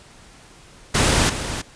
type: noise with echo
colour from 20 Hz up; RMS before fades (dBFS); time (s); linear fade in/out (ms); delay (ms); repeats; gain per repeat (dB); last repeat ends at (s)
pink; -17; 0.94-1.3; 10; 320; 1; -10; 1.62
effects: pink hiss -47 dBFS RMS until 1.75 s + resampled to 22050 Hz